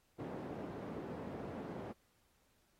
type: band-pass noise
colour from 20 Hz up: white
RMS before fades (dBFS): -45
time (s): 0.18-1.93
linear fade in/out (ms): 20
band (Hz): 120 to 450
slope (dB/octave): 12
effects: pink hiss -75 dBFS RMS until 2.79 s + AAC 48 kbps